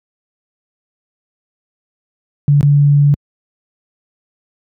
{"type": "tone with dropouts", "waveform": "sine", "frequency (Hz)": 143.9, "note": "D3", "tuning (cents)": -35, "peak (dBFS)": -6, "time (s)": [2.48, 3.14], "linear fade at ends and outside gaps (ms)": 0, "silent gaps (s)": [2.609, 2.629], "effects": ["high-pass 80 Hz 12 dB/octave"]}